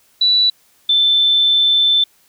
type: tone pair in turn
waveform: sine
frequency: 3951 / 3535 Hz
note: B7 / A7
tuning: 0 / +7 cents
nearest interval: major second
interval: 193 cents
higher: first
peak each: -10 dBFS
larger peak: neither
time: 0.21-0.5 / 0.89-2.04 s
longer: second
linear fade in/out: 5 ms
effects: white hiss -55 dBFS RMS until 2.28 s